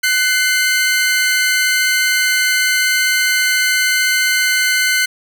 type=tone pair together; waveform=sawtooth; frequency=1504.1 / 2095 Hz; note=F#6 / C7; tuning=+28 / +2 cents; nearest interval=tritone; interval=574 cents; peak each=-12 dBFS; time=0.03-5.06 s; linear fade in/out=10 ms; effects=none